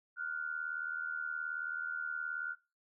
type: tone pair together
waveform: sine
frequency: 1409 / 1487.8 Hz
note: F6 / F#6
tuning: +15 / +9 cents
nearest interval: minor second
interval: 94 cents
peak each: -38 / -39 dBFS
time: 0.16-2.56 s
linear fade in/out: 50 ms
effects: noise-tail reverb RT60 0.3 s tail -21 dB re dry